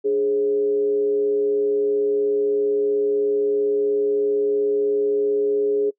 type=tone with frequency modulation; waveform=sine; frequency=415.3 Hz; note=G#4; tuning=in tune; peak=-17 dBFS; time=0.04-5.91 s; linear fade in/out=20 ms; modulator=123 Hz; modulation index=0.32; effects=noise-tail reverb RT60 0.1 s tail -25 dB re dry